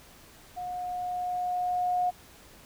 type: tone with level ramp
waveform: sine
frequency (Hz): 721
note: F#5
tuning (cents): -45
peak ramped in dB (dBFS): -33 to -23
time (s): 0.56-2.11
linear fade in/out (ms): 20
effects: pink hiss -53 dBFS RMS until 2.65 s